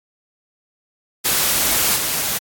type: noise with level steps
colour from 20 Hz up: white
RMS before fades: -17 / -21 dBFS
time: 1.24-2.39 s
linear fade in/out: 20 ms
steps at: 1.96 s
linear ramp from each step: 5 ms
effects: AAC 64 kbps